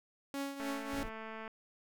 sawtooth tone with tremolo, 277.8 Hz, C#4, 4 cents sharp, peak -31 dBFS, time 0.34-1.03 s, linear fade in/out 0 ms, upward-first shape triangle, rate 3.5 Hz, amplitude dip 70%
click train, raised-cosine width 0.5 ms, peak -31 dBFS, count 195, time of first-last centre 0.6-1.478 s, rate 221 Hz
brown noise, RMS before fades -44 dBFS, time 0.92-1.1 s, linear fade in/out 20 ms
effects none

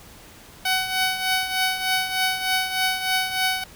10% pulse tone with tremolo, 750 Hz, F#5, 23 cents sharp, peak -10 dBFS, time 0.65-3.64 s, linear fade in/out 5 ms, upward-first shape triangle, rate 3.3 Hz, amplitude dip 70%, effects pink hiss -46 dBFS RMS until 3.75 s

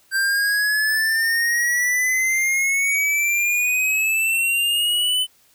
square exponential sweep, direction up, 1568 to 3033 Hz, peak -18 dBFS, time 0.11-5.27 s, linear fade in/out 50 ms, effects white hiss -57 dBFS RMS until 5.54 s

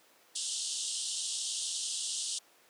white band-pass noise, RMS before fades -36 dBFS, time 0.35-2.39 s, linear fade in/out 10 ms, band 2900 to 9400 Hz, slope 96 dB/octave, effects pink hiss -62 dBFS RMS until 2.69 s + high-pass 400 Hz 12 dB/octave

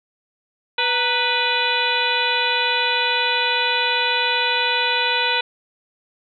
harmonic tone with a mistuned harmonic, 493.9 Hz, B4, in tune, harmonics 1 / 2 / 3 / 4 / 5 / 6 / 7 / 8, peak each -28 / -24 / -25 / -29 / -23 / -27 / -26 / -26 dBFS, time 0.78-5.41 s, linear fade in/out 5 ms, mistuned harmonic 2, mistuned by -99 cents, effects none

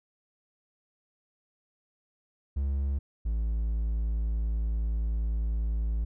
triangle tone pair in turn, 69.1 / 55.16 Hz, C#2 / A1, -5 / +5 cents, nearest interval major third, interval 390 cents, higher first, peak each -24 dBFS, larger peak neither, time 2.56-2.99 / 3.25-6.05 s, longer second, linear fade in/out 10 ms, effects none

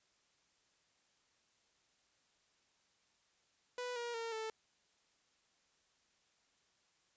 sawtooth tone with pitch steps, 493.9 / 475.7 / 458.2 / 441.3 Hz, B4 / A#4 / A#4 / A4, 0 / +35 / -30 / +5 cents, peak -36 dBFS, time 3.78-4.5 s, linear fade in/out 2 ms, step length 180 ms, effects white hiss -75 dBFS RMS until 7.16 s + resampled to 16000 Hz

